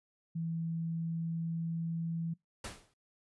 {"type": "tone with pitch glide", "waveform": "sine", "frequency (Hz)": [164.81, 165.76], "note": ["E3", "E3"], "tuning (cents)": [0, 10], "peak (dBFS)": -33, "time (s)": [0.35, 2.34], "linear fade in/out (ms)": 10, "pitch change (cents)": 10, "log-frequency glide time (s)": [0.63, 2.03]}
{"type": "noise with exponential decay", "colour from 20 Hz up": "pink", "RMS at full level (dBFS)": -38, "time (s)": [2.64, 2.94], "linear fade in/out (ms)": 5, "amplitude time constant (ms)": 64}
{"effects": ["noise-tail reverb RT60 0.2 s tail -25 dB re dry", "resampled to 24000 Hz"]}